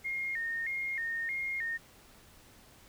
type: tone with vibrato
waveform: sine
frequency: 1981 Hz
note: B6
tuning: 5 cents sharp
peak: -32 dBFS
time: 0.04-1.78 s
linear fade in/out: 20 ms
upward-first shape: square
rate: 1.6 Hz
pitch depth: 130 cents each way
effects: pink hiss -58 dBFS RMS until 2.88 s